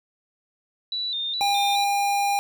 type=tone with vibrato; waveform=sine; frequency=3787 Hz; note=A#7; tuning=27 cents sharp; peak=-25 dBFS; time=0.92-1.84 s; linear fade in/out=2 ms; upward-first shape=square; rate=2.4 Hz; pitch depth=71 cents each way
type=tone; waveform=square; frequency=805 Hz; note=G5; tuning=46 cents sharp; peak=-21 dBFS; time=1.41-2.39 s; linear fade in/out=0 ms
effects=none